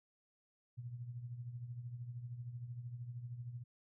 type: tone with tremolo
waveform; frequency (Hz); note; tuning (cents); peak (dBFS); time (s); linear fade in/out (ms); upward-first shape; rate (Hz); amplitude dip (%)
sine; 120.9; B2; -36; -40; 0.77-3.64; 20; triangle; 13; 70
effects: none